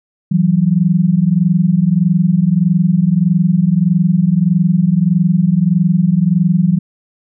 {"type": "tone pair together", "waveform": "sine", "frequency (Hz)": [164.81, 186.43], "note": ["E3", "F#3"], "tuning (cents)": [0, 13], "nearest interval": "major second", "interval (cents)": 213, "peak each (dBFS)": -12, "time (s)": [0.31, 6.79], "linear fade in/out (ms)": 10, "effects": []}